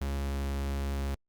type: tone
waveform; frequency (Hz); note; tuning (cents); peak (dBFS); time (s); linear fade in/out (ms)
45% pulse; 69.3; C#2; 0; -30; 0.01-1.15; 5
effects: Opus 48 kbps